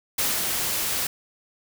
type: noise with ADSR envelope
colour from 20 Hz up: white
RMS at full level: -23 dBFS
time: 0.18-1.07 s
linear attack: 8 ms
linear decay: 190 ms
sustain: -3 dB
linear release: 4 ms
effects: none